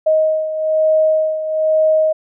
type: beating tone pair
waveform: sine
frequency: 627 / 628.1 Hz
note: D#5 / D#5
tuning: +13 / +16 cents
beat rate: 1.1 Hz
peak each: -13 / -19 dBFS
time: 0.06-2.13 s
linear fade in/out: 10 ms
effects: none